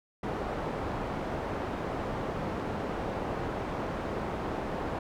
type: low-pass noise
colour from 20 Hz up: white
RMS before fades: -34 dBFS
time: 0.23-4.99 s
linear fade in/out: 5 ms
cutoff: 740 Hz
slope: 12 dB/octave
effects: none